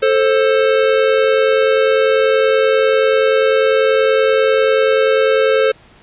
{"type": "tone pair together", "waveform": "square", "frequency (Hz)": [439.7, 530], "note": ["A4", "C5"], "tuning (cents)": [-1, 22], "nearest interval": "minor third", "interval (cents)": 323, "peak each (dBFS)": -14, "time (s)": [0.02, 5.72], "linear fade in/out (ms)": 10, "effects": ["pink hiss -46 dBFS RMS until 6.02 s", "resampled to 8000 Hz"]}